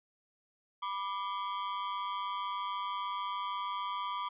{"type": "ring-modulated tone", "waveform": "45% pulse", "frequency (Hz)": 1083, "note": "C#6", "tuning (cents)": -41, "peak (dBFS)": -31, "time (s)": [0.82, 4.29], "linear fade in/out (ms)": 10, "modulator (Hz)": 98.1, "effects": ["resampled to 8000 Hz"]}